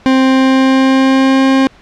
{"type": "tone with pitch glide", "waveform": "40% pulse", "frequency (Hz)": [262.7, 267], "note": ["C4", "C4"], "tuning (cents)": [7, 35], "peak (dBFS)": -6, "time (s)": [0.06, 1.67], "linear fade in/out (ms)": 0, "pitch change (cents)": 28, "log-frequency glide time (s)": [0.17, 1.43], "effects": ["pink hiss -43 dBFS RMS until 1.81 s", "low-pass 4000 Hz 12 dB/octave"]}